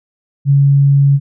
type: tone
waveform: sine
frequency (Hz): 140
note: C#3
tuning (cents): +18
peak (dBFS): -6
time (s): 0.45-1.2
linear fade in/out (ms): 50
effects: none